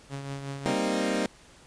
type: tone with tremolo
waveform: sawtooth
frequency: 138.59 Hz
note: C#3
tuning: in tune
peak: -28 dBFS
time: 0.09-0.76 s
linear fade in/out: 50 ms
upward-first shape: triangle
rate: 5.4 Hz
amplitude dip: 50%
type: chord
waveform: 20% pulse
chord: C minor seventh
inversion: second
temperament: equal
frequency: 196 / 233.1 / 261.6 / 311.1 Hz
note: G3 / Bb3 / C4 / Eb4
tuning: 0 / 0 / 0 / 0 cents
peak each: -26 dBFS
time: 0.66-1.26 s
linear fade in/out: 0 ms
effects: pink hiss -54 dBFS RMS until 1.66 s + resampled to 22050 Hz